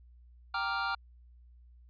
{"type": "chord", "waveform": "square", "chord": "G minor seventh", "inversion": "none", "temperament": "equal", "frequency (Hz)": [784, 932.3, 1174.7, 1396.9], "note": ["G5", "Bb5", "D6", "F6"], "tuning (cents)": [0, 0, 0, 0], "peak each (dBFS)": [-38, -39, -39, -34], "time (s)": [0.54, 0.95], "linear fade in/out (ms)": 5, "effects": ["added 60 Hz sine -54 dBFS peak until 1.89 s", "resampled to 11025 Hz"]}